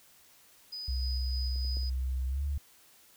sine tone with tremolo, 4978 Hz, D#8, in tune, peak -37 dBFS, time 0.72-1.9 s, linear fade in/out 10 ms, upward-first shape square, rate 3.3 Hz, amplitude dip 25%
sine tone with pitch glide, 64.5 to 71.16 Hz, C2 to C#2, -24 to +46 cents, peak -29 dBFS, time 0.88-2.58 s, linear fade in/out 5 ms, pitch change +170 cents, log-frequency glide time 2.28-2.43 s
clicks, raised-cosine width 2 ms, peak -43 / -42 / -35 / -45 dBFS, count 4, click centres 1.56 / 1.649 / 1.77 / 1.832 s
effects white hiss -60 dBFS RMS until 3.16 s

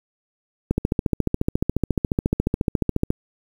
click train, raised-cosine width 3 ms, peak -6 dBFS, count 35, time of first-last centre 0.71-3.104 s, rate 14.2 Hz, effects 7-bit

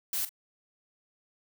blue noise with echo, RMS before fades -31 dBFS, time 0.13-0.25 s, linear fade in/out 2 ms, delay 42 ms, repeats 1, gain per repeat -13 dB, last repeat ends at 0.292 s, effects none

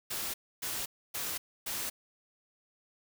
white noise bursts, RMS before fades -36 dBFS, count 4, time 0.1-1.9 s, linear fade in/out 10 ms, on 240 ms, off 280 ms, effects none

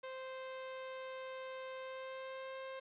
sawtooth tone with pitch glide, 522 to 529 Hz, C5 to C5, -4 to +19 cents, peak -40 dBFS, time 0.03-2.8 s, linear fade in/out 10 ms, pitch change +23 cents, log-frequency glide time 1.79-2.57 s, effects resampled to 8000 Hz + 11-bit

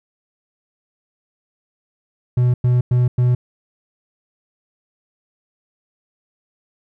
triangle tone bursts, 123.7 Hz, B2, 3 cents sharp, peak -10 dBFS, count 4, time 2.37-3.35 s, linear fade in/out 5 ms, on 170 ms, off 100 ms, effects none

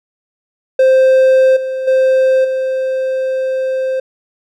triangle tone with level steps, 523.3 Hz, C5, in tune, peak -4 / -15 / -6 / -12 dBFS, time 0.79-4 s, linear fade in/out 5 ms, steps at 1.56 / 1.87 / 2.44 s, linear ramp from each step 10 ms, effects none

